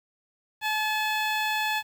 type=tone with notch filter; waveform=15% pulse; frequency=860 Hz; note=A5; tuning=40 cents flat; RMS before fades=-27 dBFS; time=0.61-1.83 s; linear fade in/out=50 ms; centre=9300 Hz; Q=1.3; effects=9-bit